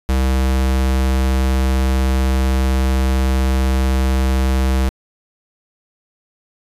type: tone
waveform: square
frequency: 65.41 Hz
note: C2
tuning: in tune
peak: -14 dBFS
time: 0.09-4.89 s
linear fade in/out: 0 ms
effects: resampled to 32000 Hz